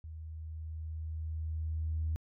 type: tone with level ramp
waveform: sine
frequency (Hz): 79.3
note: D#2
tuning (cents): +33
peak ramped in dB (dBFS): -42 to -29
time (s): 0.04-2.16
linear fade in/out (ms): 0
effects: tanh soft clip ceiling -25 dBFS